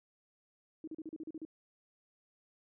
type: tone bursts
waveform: sine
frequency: 316.8 Hz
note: D#4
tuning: 31 cents sharp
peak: -40 dBFS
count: 9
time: 0.84-1.451 s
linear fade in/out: 2 ms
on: 35 ms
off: 37 ms
effects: none